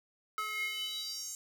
square tone with high-pass filter sweep, 428.7 Hz, A4, 45 cents flat, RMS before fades -38 dBFS, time 0.38-1.35 s, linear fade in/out 0 ms, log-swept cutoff 1400 to 7200 Hz, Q 5.8, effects none

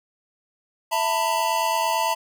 square chord, E suspended fourth, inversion none, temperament equal with one note detuned, 659.3 / 899 / 987.8 Hz, E5 / A5 / B5, 0 / +37 / 0 cents, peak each -28 / -24 / -26 dBFS, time 0.91-2.15 s, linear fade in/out 20 ms, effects none

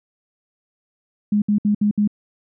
sine tone bursts, 207.7 Hz, G#3, in tune, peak -14 dBFS, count 5, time 1.32-2.076 s, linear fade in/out 5 ms, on 100 ms, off 64 ms, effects none

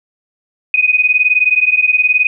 sine beating tone pair, 2486 / 2505 Hz, D#7 / D#7, -2 / +11 cents, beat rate 19 Hz, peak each -12 dBFS, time 0.74-2.27 s, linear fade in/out 2 ms, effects none

